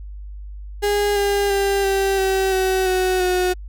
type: tone with pitch steps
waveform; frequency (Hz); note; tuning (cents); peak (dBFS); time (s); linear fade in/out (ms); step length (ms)
35% pulse; 410 / 403.2 / 396.5 / 389.9 / 383.4 / 377.1 / 370.8 / 364.6; G#4 / G4 / G4 / G4 / G4 / F#4 / F#4 / F#4; -22 / +49 / +20 / -9 / -38 / +33 / +4 / -25; -15; 0.82-3.54; 20; 340
effects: added 50 Hz sine -31 dBFS peak until 3.68 s